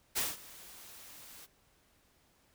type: noise with ADSR envelope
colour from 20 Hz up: white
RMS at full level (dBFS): -31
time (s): 0.15-1.47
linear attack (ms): 24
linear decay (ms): 190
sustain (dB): -21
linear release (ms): 31
effects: pink hiss -69 dBFS RMS until 2.54 s